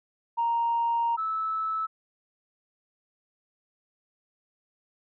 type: tone pair in turn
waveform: sine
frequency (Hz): 932.3 / 1306.7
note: A#5 / E6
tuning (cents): 0 / -16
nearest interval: tritone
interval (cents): 584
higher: second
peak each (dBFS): -22 / -26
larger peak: first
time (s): 0.37-1.17 / 1.17-1.87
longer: first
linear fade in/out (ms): 20
effects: tanh soft clip ceiling -18 dBFS